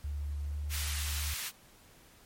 sine tone with pitch glide, 72.7 to 73.76 Hz, D2 to D2, -17 to +8 cents, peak -33 dBFS, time 0.04-1.34 s, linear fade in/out 5 ms, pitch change +25 cents, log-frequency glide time 0.44-0.58 s
pink high-pass noise, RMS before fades -38 dBFS, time 0.69-1.52 s, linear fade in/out 50 ms, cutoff 1900 Hz, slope 12 dB/octave
effects pink hiss -59 dBFS RMS until 2.25 s + MP3 64 kbps

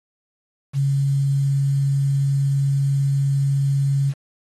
sine tone with quantisation, 138.59 Hz, C#3, in tune, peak -16 dBFS, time 0.73-4.14 s, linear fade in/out 50 ms, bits 7, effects AAC 32 kbps

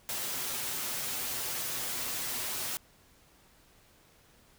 white noise with comb filter, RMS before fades -35 dBFS, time 0.09-2.77 s, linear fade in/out 0 ms, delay 8 ms, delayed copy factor +0.6, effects pink hiss -62 dBFS RMS until 4.58 s

